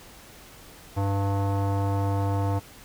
square tone with low-pass filter, 99 Hz, G2, 18 cents sharp, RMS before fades -25 dBFS, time 0.96-2.6 s, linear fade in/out 20 ms, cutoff 900 Hz, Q 2.4, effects pink hiss -48 dBFS RMS until 2.84 s

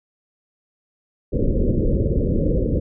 pink low-pass noise, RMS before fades -19 dBFS, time 1.32-2.8 s, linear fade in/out 10 ms, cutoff 560 Hz, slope 96 dB/octave, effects none

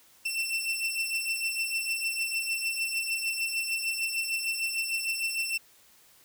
sawtooth beating tone pair, 2684 / 2690.6 Hz, E7 / E7, +31 / +35 cents, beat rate 6.6 Hz, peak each -30 / -27 dBFS, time 0.25-5.58 s, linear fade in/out 10 ms, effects white hiss -59 dBFS RMS until 6.24 s

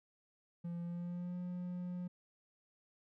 triangle tone with pitch glide, 171.7 to 178.68 Hz, F3 to F3, -29 to +40 cents, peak -37 dBFS, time 0.64-2.08 s, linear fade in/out 10 ms, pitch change +69 cents, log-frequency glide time 0.83-1.37 s, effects none

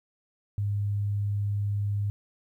sine tone, 102 Hz, G#2, 31 cents flat, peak -25 dBFS, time 0.58-2.1 s, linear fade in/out 0 ms, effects 11-bit

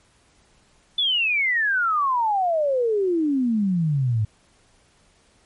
sine exponential sweep, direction down, 3520 to 103.83 Hz, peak -18 dBFS, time 0.98-4.25 s, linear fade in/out 5 ms, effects pink hiss -59 dBFS RMS until 5.45 s + MP3 48 kbps

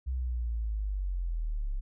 sine linear sweep, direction down, 65.41 to 32.73 Hz, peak -29 dBFS, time 0.06-1.81 s, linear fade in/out 20 ms, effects none

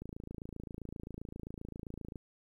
click train, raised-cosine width 3 ms, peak -30 dBFS, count 60, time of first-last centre 0.02-2.158 s, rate 27.6 Hz, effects 11-bit

